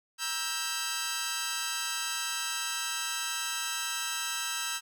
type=chord; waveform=10% pulse; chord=E diminished; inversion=second; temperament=just; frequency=949.3 / 1318.5 / 1582.2 Hz; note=Bb5 / E6 / G6; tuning=+31 / 0 / +16 cents; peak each=-31 / -27 / -26 dBFS; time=0.18-4.81 s; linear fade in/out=50 ms; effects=none